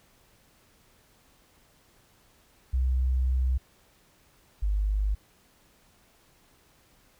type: tone pair in turn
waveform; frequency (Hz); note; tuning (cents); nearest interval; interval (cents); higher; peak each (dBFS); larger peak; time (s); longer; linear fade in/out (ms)
sine; 64 / 50.8; C2 / G#1; -38 / -38; major third; 400; first; -22 / -23; first; 2.73-3.58 / 4.62-5.15; first; 10
effects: pink hiss -62 dBFS RMS until 7.19 s

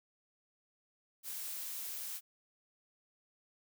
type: noise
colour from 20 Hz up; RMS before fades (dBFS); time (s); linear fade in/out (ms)
blue; -42; 1.23-2.21; 50
effects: none

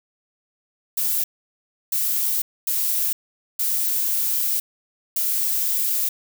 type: noise bursts at uneven times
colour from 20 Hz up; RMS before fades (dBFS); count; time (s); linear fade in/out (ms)
violet; -22; 5; 0.97-1.24 / 1.92-2.42 / 2.67-3.13 / 3.59-4.6 / 5.16-6.09; 5
effects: none

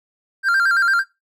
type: tone with vibrato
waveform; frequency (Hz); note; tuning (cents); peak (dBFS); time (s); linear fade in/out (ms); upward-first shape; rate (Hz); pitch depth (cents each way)
triangle; 1480; F#6; 0; -12; 0.43-1.04; 50; square; 8.9; 110
effects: noise-tail reverb RT60 0.2 s tail -17 dB re dry

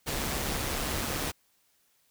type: noise with amplitude modulation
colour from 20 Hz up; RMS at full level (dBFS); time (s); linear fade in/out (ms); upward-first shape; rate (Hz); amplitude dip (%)
pink; -30; 0.06-1.32; 20; sine; 141; 40
effects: white hiss -69 dBFS RMS until 2.1 s

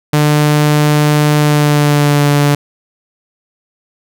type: tone with pitch glide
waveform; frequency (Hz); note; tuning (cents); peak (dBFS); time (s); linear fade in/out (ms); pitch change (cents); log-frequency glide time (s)
sawtooth; 149.3 to 144.8; D3 to D3; +29 to -24; -4; 0.13-2.55; 5; -53; 1.38-2.27
effects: none

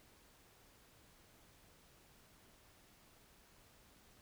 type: silence
effects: pink hiss -66 dBFS RMS until 4.21 s

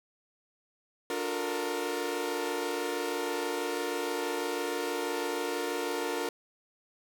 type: chord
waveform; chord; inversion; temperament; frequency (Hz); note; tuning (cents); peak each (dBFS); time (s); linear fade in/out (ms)
sawtooth; Bb major seventh; first; equal with one note detuned; 293.7 / 358.4 / 440 / 466.2; D4 / F4 / A4 / Bb4; 0 / +45 / 0 / 0; -34 / -32 / -36 / -30; 1.1-6.29; 2
effects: none

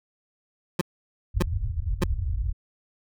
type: tone bursts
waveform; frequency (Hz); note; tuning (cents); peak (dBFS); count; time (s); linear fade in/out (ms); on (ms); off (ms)
25% pulse; 177.2; F3; +25; -16; 3; 0.79-2.039; 5; 23; 590
type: low-pass noise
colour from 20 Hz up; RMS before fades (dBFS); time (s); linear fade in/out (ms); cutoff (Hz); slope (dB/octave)
white; -27; 1.34-2.53; 20; 100; 48
effects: none

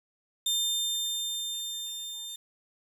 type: tone with level ramp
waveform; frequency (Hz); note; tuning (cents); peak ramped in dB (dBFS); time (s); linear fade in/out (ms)
sawtooth; 3600; A7; +39; -22 to -35; 0.46-2.36; 5
effects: 9-bit

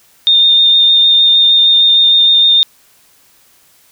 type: tone with vibrato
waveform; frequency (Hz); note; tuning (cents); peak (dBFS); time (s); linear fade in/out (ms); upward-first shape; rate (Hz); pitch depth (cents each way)
sine; 3642; A#7; -41; -5; 0.27-2.63; 0; sine; 6.5; 12
effects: white hiss -49 dBFS RMS until 3.91 s

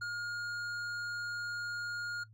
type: tone with hard clipping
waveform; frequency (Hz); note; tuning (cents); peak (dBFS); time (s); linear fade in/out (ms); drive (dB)
triangle; 1423; F6; +32; -37; 0.01-2.24; 10; 12
effects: noise-tail reverb RT60 0.1 s tail -20 dB re dry + added 109 Hz sine -55 dBFS peak until 2.33 s

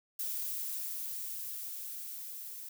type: noise with level ramp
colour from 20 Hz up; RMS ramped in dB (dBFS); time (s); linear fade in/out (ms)
violet; -36 to -45; 0.19-2.69; 5
effects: none

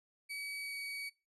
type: tone with pitch glide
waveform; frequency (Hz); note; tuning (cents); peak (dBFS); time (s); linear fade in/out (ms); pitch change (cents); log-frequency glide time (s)
35% pulse; 2274 to 2261; C#7 to C#7; +44 to +34; -38; 0.29-1.1; 20; -10; 0.6-0.75
effects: noise-tail reverb RT60 0.3 s tail -24 dB re dry + resampled to 32000 Hz

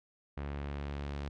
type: tone with low-pass filter sweep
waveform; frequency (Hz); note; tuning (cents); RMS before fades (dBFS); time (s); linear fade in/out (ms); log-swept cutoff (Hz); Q
sawtooth; 71.2; C#2; +47; -39; 0.37-1.29; 5; 2200 to 4500; 0.95
effects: none

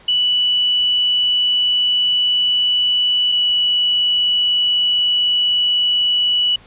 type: tone pair in turn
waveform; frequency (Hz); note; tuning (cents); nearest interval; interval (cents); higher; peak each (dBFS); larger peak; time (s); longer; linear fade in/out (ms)
sine; 2960 / 2948; F#7 / F#7; 0 / -7; unison; 7; first; -13; neither; 0.08-3.32 / 3.32-6.56; neither; 5
effects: pink hiss -46 dBFS RMS until 6.66 s + resampled to 8000 Hz

